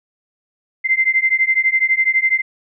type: beating tone pair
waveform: sine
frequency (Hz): 2075 / 2087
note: C7 / C7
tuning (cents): -15 / -5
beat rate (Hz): 12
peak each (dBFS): -16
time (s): 0.84-2.42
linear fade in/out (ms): 20
effects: none

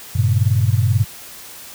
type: chord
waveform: sine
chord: G diminished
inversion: none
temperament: equal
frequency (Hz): 98 / 116.54 / 138.59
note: G2 / Bb2 / Db3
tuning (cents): 0 / 0 / 0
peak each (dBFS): -16 / -16 / -22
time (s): 0.15-1.05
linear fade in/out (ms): 10
effects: white hiss -37 dBFS RMS until 1.74 s

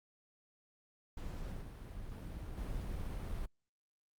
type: noise with level steps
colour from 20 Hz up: brown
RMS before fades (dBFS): -43 / -46 / -44 / -40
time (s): 1.17-3.46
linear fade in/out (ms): 5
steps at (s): 1.61 / 2.11 / 2.57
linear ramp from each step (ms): 10
effects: Opus 48 kbps

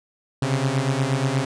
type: beating tone pair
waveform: sawtooth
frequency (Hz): 129.8 / 138.2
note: C3 / C#3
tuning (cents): -13 / -5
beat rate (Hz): 8.4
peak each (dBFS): -19 / -19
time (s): 0.42-1.45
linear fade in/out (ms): 5
effects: resampled to 22050 Hz

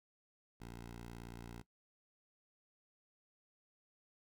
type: tone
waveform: 10% pulse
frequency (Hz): 58.27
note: A#1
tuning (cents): 0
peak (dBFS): -40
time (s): 0.6-1.62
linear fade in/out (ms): 10
effects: noise-tail reverb RT60 0.1 s tail -18 dB re dry

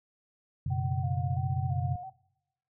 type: chord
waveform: sine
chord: F# suspended fourth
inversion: none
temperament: equal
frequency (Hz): 92.5 / 123.47 / 138.59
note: F#2 / B2 / C#3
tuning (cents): 0 / 0 / 0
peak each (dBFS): -32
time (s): 0.66-1.96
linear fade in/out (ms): 5
type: tone with vibrato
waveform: sine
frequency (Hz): 740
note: F#5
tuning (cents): 0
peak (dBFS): -39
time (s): 0.7-2.1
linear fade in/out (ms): 10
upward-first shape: square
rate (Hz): 1.5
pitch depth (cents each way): 51
effects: noise-tail reverb RT60 0.9 s tail -23 dB re dry

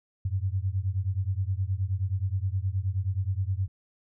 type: beating tone pair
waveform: sine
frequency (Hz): 91.5 / 101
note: F#2 / G#2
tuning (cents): -19 / -48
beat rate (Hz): 9.5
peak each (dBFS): -28 / -29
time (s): 0.25-3.68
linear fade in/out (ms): 5
effects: none

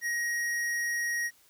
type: tone with tanh clipping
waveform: sine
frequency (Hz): 1887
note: A#6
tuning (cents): +21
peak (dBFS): -30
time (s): 0.01-1.31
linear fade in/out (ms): 50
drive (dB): 17
effects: white hiss -62 dBFS RMS until 1.49 s

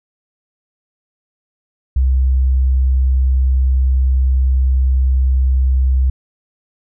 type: tone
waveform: sine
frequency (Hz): 65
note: C2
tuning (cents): -11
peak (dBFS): -10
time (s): 1.96-6.1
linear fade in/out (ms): 5
effects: none

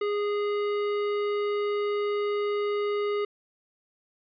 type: tone with hard clipping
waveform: sine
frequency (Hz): 412.5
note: G#4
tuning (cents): -12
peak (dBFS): -27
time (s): 0.01-3.25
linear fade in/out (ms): 5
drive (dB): 14
effects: resampled to 11025 Hz

